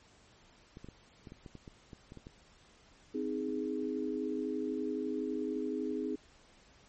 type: clicks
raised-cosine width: 3 ms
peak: -34 dBFS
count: 12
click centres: 0.771 / 0.845 / 0.887 / 1.272 / 1.321 / 1.462 / 1.553 / 1.678 / 1.932 / 2.121 / 2.173 / 2.269 s
type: chord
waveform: sine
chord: Ab major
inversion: first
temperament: just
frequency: 259.6 / 311.5 / 415.3 Hz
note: C4 / Eb4 / Ab4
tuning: -13 / +2 / 0 cents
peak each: -37 dBFS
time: 3.14-6.16 s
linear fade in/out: 10 ms
effects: pink hiss -62 dBFS RMS until 6.88 s + MP3 32 kbps